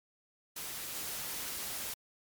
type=noise with level steps; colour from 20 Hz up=white; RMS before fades=-41 / -39 dBFS; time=0.56-1.94 s; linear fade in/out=5 ms; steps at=0.95 s; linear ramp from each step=5 ms; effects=MP3 96 kbps